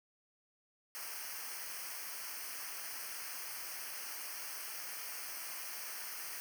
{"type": "noise with comb filter", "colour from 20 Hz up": "white", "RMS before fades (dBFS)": -44, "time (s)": [0.95, 6.4], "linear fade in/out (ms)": 0, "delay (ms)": 0.27, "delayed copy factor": -0.9, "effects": []}